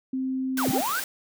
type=tone; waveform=sine; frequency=261.6 Hz; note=C4; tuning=in tune; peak=-25 dBFS; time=0.13-0.81 s; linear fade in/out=5 ms
type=high-pass noise; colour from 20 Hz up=white; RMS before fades=-32 dBFS; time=0.57-1.04 s; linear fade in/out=2 ms; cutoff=160 Hz; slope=12 dB/octave
type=linear two-way sweep; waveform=triangle; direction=down then up; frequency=1624 to 98 to 1624 Hz; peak=-24 dBFS; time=0.58-1 s; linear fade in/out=5 ms; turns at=0.69 s
type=tone with exponential growth; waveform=sine; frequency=784 Hz; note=G5; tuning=in tune; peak=-21 dBFS; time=0.6-0.78 s; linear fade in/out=5 ms; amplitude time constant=39 ms
effects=none